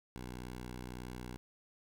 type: tone with vibrato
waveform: 10% pulse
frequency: 61.74 Hz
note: B1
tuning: in tune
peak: -35 dBFS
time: 0.16-1.37 s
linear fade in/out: 0 ms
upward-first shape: sine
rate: 3.4 Hz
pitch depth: 9 cents each way
effects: none